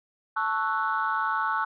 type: chord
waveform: sine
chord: F# minor seventh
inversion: first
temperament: equal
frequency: 880 / 1108.7 / 1318.5 / 1480 Hz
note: A5 / C#6 / E6 / F#6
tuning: 0 / 0 / 0 / 0 cents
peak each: -29 dBFS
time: 0.36-1.65 s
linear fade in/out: 10 ms
effects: tanh soft clip ceiling -16 dBFS